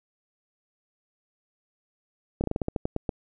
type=slowing click train; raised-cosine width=2 ms; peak=-13 dBFS; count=11; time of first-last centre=2.41-3.092 s; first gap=29 ms; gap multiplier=1.18; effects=none